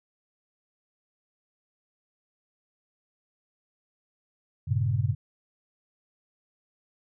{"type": "chord", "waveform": "sine", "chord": "G diminished", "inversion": "none", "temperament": "equal with one note detuned", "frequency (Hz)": [98, 116.54, 137.63], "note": ["G2", "Bb2", "Db3"], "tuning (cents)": [0, 0, -12], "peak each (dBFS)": [-27, -27, -28], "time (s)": [4.67, 5.15], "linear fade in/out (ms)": 20, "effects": []}